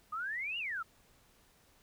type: exponential two-way sweep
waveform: sine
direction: up then down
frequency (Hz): 1204 to 2904 to 1265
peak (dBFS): -35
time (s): 0.12-0.83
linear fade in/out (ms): 10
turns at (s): 0.58
effects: pink hiss -66 dBFS RMS until 1.82 s